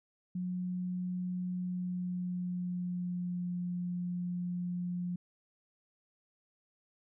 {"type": "tone with pitch glide", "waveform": "sine", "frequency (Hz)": [180.9, 177.38], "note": ["F#3", "F3"], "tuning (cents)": [-39, 27], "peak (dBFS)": -33, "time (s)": [0.35, 5.16], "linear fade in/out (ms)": 5, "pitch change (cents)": -34, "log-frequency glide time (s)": [1.52, 3.52], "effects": []}